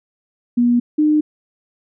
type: tone pair in turn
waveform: sine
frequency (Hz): 240.9 / 303.5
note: B3 / D#4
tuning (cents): -43 / -43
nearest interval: major third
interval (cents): 400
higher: second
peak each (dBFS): -11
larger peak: neither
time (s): 0.57-0.8 / 0.98-1.21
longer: neither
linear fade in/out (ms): 10
effects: none